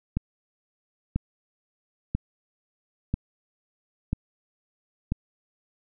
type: click train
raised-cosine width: 5 ms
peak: -12 dBFS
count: 6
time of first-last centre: 0.17-5.12 s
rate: 1.01 Hz
effects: none